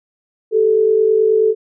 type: tone pair together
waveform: sine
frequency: 389.7 / 439.1 Hz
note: G4 / A4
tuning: -10 / -4 cents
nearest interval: major second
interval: 206 cents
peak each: -17 / -11 dBFS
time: 0.51-1.55 s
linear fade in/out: 50 ms
effects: none